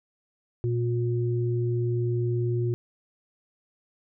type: tone pair together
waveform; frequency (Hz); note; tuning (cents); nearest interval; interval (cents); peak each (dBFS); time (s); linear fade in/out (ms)
sine; 119 / 357.9; A#2 / F4; +36 / +42; octave + perfect fifth; 1906; -24 / -29; 0.64-2.74; 0
effects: none